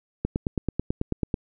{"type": "click train", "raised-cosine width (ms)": 3, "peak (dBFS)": -11, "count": 11, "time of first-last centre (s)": [0.25, 1.342], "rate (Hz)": 9.16, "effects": []}